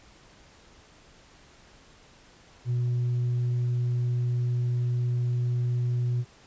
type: tone with tanh clipping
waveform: sine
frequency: 122.1 Hz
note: B2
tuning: 19 cents flat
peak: -24 dBFS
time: 2.65-6.25 s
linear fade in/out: 50 ms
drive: 1 dB
effects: pink hiss -55 dBFS RMS until 6.46 s + resampled to 16000 Hz